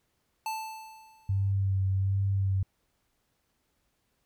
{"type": "tone with exponential decay", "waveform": "square", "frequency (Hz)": 880, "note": "A5", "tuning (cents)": 0, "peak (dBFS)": -30, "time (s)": [0.46, 1.52], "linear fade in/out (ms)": 2, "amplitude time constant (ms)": 230}
{"type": "tone with vibrato", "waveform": "sine", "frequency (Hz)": 97, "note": "G2", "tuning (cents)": -18, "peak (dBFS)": -24, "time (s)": [1.29, 2.63], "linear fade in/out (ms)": 5, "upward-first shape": "sine", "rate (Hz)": 1.3, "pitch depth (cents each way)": 24}
{"effects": ["pink hiss -75 dBFS RMS until 4.25 s"]}